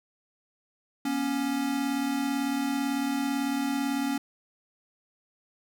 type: tone pair together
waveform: square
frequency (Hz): 240 / 278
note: B3 / C#4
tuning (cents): -49 / +5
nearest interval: minor third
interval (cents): 254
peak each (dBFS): -33 / -28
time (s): 1.05-4.18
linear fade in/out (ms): 5
effects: none